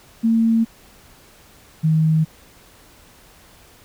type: tone pair in turn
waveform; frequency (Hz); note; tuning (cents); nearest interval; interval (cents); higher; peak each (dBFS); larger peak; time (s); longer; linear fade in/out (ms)
sine; 226.7 / 158.01; A#3 / D#3; -48 / +27; tritone; 625; first; -13; neither; 0.23-0.65 / 1.83-2.25; neither; 20
effects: pink hiss -49 dBFS RMS until 3.84 s